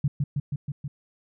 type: tone with echo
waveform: sine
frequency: 142.4 Hz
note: C#3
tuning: 47 cents sharp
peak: -19 dBFS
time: 0.04-0.08 s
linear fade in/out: 5 ms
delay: 160 ms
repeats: 5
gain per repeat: -2 dB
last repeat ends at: 0.88 s
effects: none